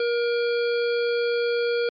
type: harmonic tone with a mistuned harmonic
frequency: 474.1 Hz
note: A#4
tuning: 29 cents sharp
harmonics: 1 / 3 / 5 / 7 / 9 / 10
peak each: -21 / -31 / -35 / -38 / -40 / -41 dBFS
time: 0-1.89 s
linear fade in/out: 2 ms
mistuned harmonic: 10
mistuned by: -34 cents
effects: MP3 48 kbps